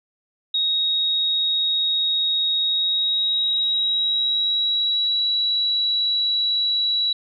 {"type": "tone with pitch glide", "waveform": "sine", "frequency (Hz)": [3765, 3914], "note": ["A#7", "B7"], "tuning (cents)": [16, -16], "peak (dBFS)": -18, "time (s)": [0.54, 7.13], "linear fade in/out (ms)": 5, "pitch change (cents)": 68, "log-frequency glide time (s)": [2.59, 5.24], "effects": []}